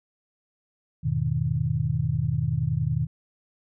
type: chord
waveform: sine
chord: E major seventh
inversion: none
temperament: just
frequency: 82.41 / 103.01 / 123.61 / 154.51 Hz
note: E2 / G#2 / B2 / D#3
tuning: 0 / -14 / +2 / -12 cents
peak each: -32 / -31 / -26 / -26 dBFS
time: 1.03-3.07 s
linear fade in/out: 20 ms
effects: none